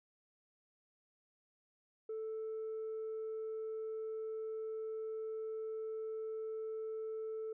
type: tone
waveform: sine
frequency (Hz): 440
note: A4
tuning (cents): 0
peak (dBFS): -37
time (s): 2.09-7.53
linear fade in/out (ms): 5
effects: tanh soft clip ceiling -37 dBFS